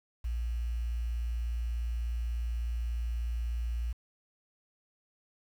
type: tone with quantisation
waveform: sine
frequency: 58.27 Hz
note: A#1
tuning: in tune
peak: -30 dBFS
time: 0.24-3.93 s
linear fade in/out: 10 ms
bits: 9
effects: none